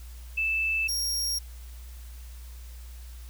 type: tone pair in turn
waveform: sine / sawtooth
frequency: 2637 / 5588 Hz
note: E7 / F8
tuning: 0 / 0 cents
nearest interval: octave + minor second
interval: 1300 cents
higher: second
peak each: -24 dBFS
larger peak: neither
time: 0.37-0.88 / 0.88-1.39 s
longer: neither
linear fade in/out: 10 ms
effects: added 60 Hz sine -40 dBFS peak until 3.29 s + white hiss -54 dBFS RMS until 3.29 s